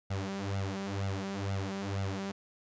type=tone with flanger; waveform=sawtooth; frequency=98 Hz; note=G2; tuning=in tune; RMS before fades=-35 dBFS; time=0.1-2.32 s; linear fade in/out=10 ms; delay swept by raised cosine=1.4 to 5.3 ms; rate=2.1 Hz; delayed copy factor=+0.9; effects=resampled to 16000 Hz